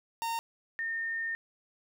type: tone pair in turn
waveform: 45% pulse / sine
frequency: 918 / 1823.3 Hz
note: A#5 / A#6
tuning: -27 / -39 cents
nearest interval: octave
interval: 1188 cents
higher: second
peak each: -31 / -31 dBFS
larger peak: neither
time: 0.22-0.39 / 0.79-1.35 s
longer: second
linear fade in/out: 0 ms
effects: none